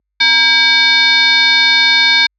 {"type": "tone with frequency modulation", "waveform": "sine", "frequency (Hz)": 2960, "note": "F#7", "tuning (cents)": 0, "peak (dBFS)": -7, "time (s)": [0.2, 2.27], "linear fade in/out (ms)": 10, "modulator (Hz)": 675, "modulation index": 2.3, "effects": ["added 50 Hz sine -42 dBFS peak until 2.38 s", "high-pass 300 Hz 12 dB/octave"]}